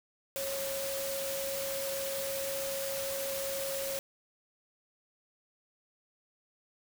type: tone in noise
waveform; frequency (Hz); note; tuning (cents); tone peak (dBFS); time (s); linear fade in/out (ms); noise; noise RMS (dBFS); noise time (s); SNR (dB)
sine; 547; C#5; -23; -35; 0.36-3.99; 0; white; -38; 0.36-3.99; 0
effects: none